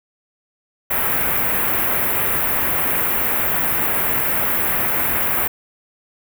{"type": "band-stop noise", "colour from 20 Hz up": "white", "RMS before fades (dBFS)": -19, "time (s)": [0.9, 5.48], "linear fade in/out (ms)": 10, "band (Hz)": [2300, 13000], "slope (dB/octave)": 24, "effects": []}